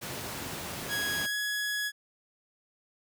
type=noise; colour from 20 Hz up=pink; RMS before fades=-37 dBFS; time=0.01-1.27 s; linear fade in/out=20 ms
type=tone with pitch glide; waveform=sawtooth; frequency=1661.2 to 1680.5 Hz; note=G#6 to G#6; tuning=0 to +20 cents; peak=-26 dBFS; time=0.88-1.92 s; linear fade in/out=50 ms; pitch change=+20 cents; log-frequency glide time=1.28-1.34 s
effects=high-pass 100 Hz 12 dB/octave